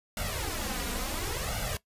pink noise with flanger, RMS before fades -33 dBFS, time 0.17-1.77 s, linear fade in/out 2 ms, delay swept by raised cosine 1.4 to 4.2 ms, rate 0.71 Hz, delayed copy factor +0.8, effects noise-tail reverb RT60 0.1 s tail -18 dB re dry + resampled to 32000 Hz

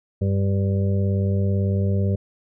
harmonic tone, 98 Hz, G2, in tune, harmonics 1 / 2 / 4 / 5 / 6, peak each -19 / -25 / -31 / -33 / -35 dBFS, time 0.21-2.16 s, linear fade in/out 10 ms, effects none

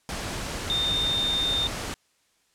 sine tone in noise, 3632 Hz, A#7, 46 cents flat, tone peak -23 dBFS, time 0.7-1.67 s, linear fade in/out 0 ms, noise pink, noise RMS -32 dBFS, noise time 0.09-1.94 s, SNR +6 dB, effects white hiss -67 dBFS RMS until 2.54 s + low-pass 9000 Hz 12 dB/octave

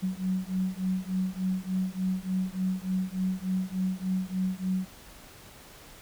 sine beating tone pair, 185 / 188.4 Hz, F#3 / F#3, 0 / +32 cents, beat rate 3.4 Hz, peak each -30 dBFS, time 0.02-4.86 s, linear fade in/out 20 ms, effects pink hiss -50 dBFS RMS until 6.01 s

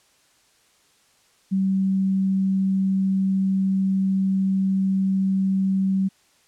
sine tone, 191.9 Hz, G3, 37 cents flat, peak -18 dBFS, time 1.51-6.09 s, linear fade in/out 20 ms, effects white hiss -60 dBFS RMS until 6.47 s + low-pass 9000 Hz 12 dB/octave

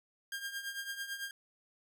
sawtooth tone with tremolo, 1608 Hz, G6, 44 cents sharp, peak -32 dBFS, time 0.32-1.31 s, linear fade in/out 2 ms, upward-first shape triangle, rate 9 Hz, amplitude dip 75%, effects none

